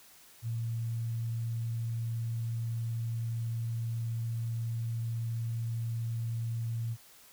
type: tone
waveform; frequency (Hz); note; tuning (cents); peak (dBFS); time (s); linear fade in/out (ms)
sine; 115.2; A#2; -20; -31; 0.42-6.97; 50
effects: white hiss -57 dBFS RMS until 7.32 s